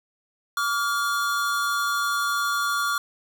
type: tone pair together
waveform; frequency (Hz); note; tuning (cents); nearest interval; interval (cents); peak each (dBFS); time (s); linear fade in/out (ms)
square; 1150 / 1406.9; D6 / F6; -37 / +12; minor third; 349; -26; 0.57-2.98; 2
effects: none